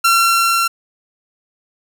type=tone with level ramp; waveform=sawtooth; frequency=1362 Hz; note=F6; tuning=44 cents flat; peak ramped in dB=-6 to -10 dBFS; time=0.04-0.68 s; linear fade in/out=10 ms; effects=none